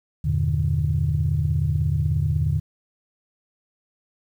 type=chord; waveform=sine; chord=E half-diminished seventh; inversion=none; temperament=just; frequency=82.41 / 98.89 / 118.67 / 148.33 Hz; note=E2 / G2 / Bb2 / D3; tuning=0 / +16 / +31 / +18 cents; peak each=-23 / -27 / -26 / -22 dBFS; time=0.24-2.6 s; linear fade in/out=10 ms; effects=tanh soft clip ceiling -10 dBFS + 9-bit